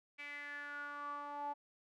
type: tone with band-pass filter sweep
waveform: sawtooth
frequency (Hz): 289.4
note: D4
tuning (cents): -25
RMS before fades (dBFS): -45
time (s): 0.18-1.54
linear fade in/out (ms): 20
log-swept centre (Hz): 2300 to 830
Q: 7.8
effects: none